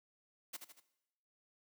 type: noise with echo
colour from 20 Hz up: white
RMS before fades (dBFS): -44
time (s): 0.53-0.57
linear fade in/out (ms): 10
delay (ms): 78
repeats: 3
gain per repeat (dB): -6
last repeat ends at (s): 0.804
effects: noise-tail reverb RT60 0.9 s tail -17 dB re dry + high-pass 200 Hz 12 dB/octave